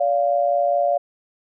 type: tone pair together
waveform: sine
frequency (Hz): 573.8 / 698.5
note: D5 / F5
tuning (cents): -40 / 0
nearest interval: minor third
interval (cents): 340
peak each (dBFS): -19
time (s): 0-0.98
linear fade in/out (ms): 10
effects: none